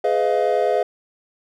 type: chord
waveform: triangle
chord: F half-diminished seventh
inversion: first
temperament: just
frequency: 419.1 / 502.9 / 628.6 / 698.5 Hz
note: Ab4 / Cb5 / Eb5 / F5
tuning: +16 / +31 / +18 / 0 cents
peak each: -20 dBFS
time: 0.04-0.83 s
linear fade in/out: 5 ms
effects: none